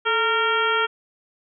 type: harmonic tone with a mistuned harmonic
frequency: 460 Hz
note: A#4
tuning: 23 cents flat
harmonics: 1 / 2 / 3 / 4 / 5 / 6 / 7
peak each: -25 / -27 / -21 / -30 / -30 / -32 / -28 dBFS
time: 0.05-0.87 s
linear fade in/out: 20 ms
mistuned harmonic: 1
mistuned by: -79 cents
effects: none